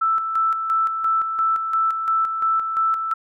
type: tone with tremolo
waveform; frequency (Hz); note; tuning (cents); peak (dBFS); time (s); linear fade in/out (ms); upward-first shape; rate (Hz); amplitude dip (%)
sine; 1322; E6; +5; -16; 0.01-3.14; 10; square; 2.9; 50
effects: none